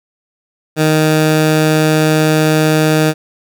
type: tone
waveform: 15% pulse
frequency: 155.56 Hz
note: D#3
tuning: in tune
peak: -3 dBFS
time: 0.76-3.14 s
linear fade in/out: 50 ms
effects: none